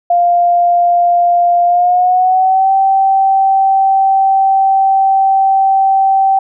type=tone with pitch glide; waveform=sine; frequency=698.5 to 775 Hz; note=F5 to G5; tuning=0 to -20 cents; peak=-7 dBFS; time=0.1-6.39 s; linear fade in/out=5 ms; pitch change=+180 cents; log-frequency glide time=1.65-2.72 s; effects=none